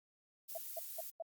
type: noise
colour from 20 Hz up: violet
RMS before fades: -46 dBFS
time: 0.48-1.11 s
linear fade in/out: 20 ms
type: tone bursts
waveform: sine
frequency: 659.3 Hz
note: E5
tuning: in tune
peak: -39 dBFS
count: 4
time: 0.55-1.224 s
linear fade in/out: 5 ms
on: 26 ms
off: 190 ms
effects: Opus 48 kbps